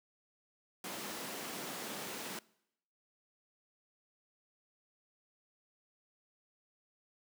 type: high-pass noise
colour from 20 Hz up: pink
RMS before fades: -43 dBFS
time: 0.84-2.39 s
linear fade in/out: 2 ms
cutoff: 180 Hz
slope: 24 dB/octave
effects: noise-tail reverb RT60 0.8 s tail -23 dB re dry